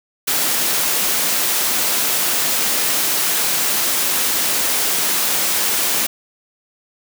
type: high-pass noise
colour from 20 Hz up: white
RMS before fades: -18 dBFS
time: 0.27-6.07 s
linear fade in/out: 10 ms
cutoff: 170 Hz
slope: 12 dB/octave
effects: none